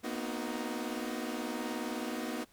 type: chord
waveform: sawtooth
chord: B major seventh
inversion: third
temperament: equal with one note detuned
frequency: 233.1 / 252.1 / 311.1 / 370 Hz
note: A#3 / B3 / D#4 / F#4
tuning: 0 / +36 / 0 / 0 cents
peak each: -36 / -36 / -36 / -40 dBFS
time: 0.03-2.45 s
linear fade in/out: 20 ms
effects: pink hiss -64 dBFS RMS until 2.52 s